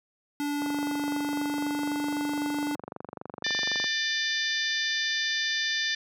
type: tone with pitch glide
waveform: square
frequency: 289.8 to 292.3 Hz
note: D4 to D4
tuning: -23 to -8 cents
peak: -28 dBFS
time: 0.4-2.75 s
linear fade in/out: 0 ms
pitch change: +15 cents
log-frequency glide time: 1.08-2.13 s
type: click train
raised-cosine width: 1 ms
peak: -22 dBFS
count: 78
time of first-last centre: 0.62-3.842 s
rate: 23.9 Hz
type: harmonic tone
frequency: 595 Hz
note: D5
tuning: 22 cents sharp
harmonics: 3 / 4 / 5 / 6 / 7 / 8 / 9 / 10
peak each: -29 / -38 / -40 / -31 / -40 / -34 / -42 / -39 dBFS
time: 3.44-5.95 s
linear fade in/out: 5 ms
effects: high-pass 150 Hz 12 dB/octave